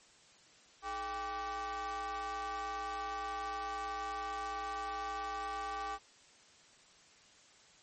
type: ring-modulated tone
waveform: square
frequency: 184.7 Hz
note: F#3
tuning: 3 cents flat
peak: -35 dBFS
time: 0.82-5.99 s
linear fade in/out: 50 ms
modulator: 978 Hz
effects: white hiss -62 dBFS RMS until 7.82 s + MP3 32 kbps